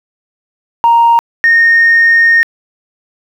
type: tone pair in turn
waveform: sine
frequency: 932.3 / 1843.2 Hz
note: A#5 / A#6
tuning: 0 / -20 cents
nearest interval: octave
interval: 1180 cents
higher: second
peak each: -3 dBFS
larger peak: neither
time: 0.84-1.19 / 1.44-2.43 s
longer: second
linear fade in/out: 0 ms
effects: tanh soft clip ceiling -1 dBFS + 7-bit